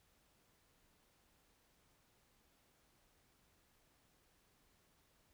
silence, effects pink hiss -74 dBFS RMS until 5.33 s

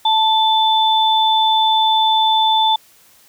sine tone pair together, 880 / 3520 Hz, A5 / A7, 0 / 0 cents, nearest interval 2 octaves, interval 2400 cents, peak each -13 / -16 dBFS, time 0.05-2.76 s, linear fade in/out 5 ms, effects white hiss -50 dBFS RMS until 3.28 s

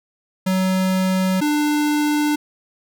square tone pair in turn, 187.4 / 297.5 Hz, F#3 / D4, +22 / +22 cents, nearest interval minor sixth, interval 800 cents, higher second, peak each -17 dBFS, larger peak neither, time 0.46-1.41 / 1.41-2.36 s, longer neither, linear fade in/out 10 ms, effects none

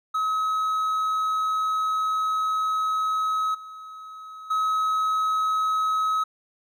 triangle tone with level steps, 1279 Hz, D#6, 47 cents sharp, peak -20 / -36 / -19 dBFS, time 0.14-6.24 s, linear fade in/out 10 ms, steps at 3.54 / 4.5 s, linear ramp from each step 10 ms, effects none

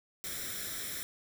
white noise with comb filter, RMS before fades -39 dBFS, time 0.24-1.03 s, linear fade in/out 0 ms, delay 0.54 ms, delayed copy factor +0.7, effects none

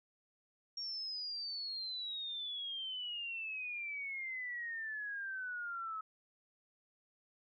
sine exponential sweep, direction down, 5580 to 1283 Hz, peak -39 dBFS, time 0.77-6.01 s, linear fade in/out 5 ms, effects none

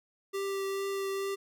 square tone with vibrato, 392 Hz, G4, in tune, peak -32 dBFS, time 0.33-1.36 s, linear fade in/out 20 ms, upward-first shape triangle, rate 2.3 Hz, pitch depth 11 cents each way, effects none

